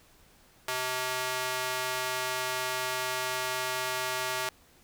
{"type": "tone with high-pass filter", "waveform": "square", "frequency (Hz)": 127.9, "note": "C3", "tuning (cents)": -39, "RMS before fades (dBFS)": -32, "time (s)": [0.68, 4.49], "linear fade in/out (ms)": 2, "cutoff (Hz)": 840, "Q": 0.69, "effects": ["pink hiss -60 dBFS RMS until 4.83 s"]}